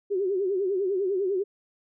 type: tone with vibrato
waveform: sine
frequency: 384.6 Hz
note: G4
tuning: 33 cents flat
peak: -23 dBFS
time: 0.1-1.44 s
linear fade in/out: 20 ms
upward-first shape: sine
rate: 10 Hz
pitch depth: 110 cents each way
effects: none